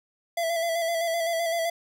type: tone with vibrato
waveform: square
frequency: 669 Hz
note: E5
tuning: 25 cents sharp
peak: -25 dBFS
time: 0.37-1.7 s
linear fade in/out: 5 ms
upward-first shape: square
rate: 7.8 Hz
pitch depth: 30 cents each way
effects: none